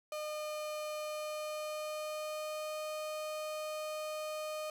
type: tone with pitch glide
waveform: 35% pulse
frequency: 608 to 615.1 Hz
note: D#5 to D#5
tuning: -40 to -20 cents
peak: -36 dBFS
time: 0.12-4.7 s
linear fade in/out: 2 ms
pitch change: +20 cents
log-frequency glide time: 0.97-2.8 s
effects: none